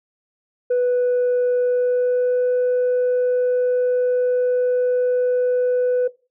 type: tone with pitch glide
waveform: sine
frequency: 493.9 to 497.6 Hz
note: B4 to B4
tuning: 0 to +13 cents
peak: -13 dBFS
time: 0.7-6.08 s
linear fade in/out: 10 ms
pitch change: +13 cents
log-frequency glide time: 1.58-2.47 s
effects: noise-tail reverb RT60 0.3 s tail -20 dB re dry + tanh soft clip ceiling -14 dBFS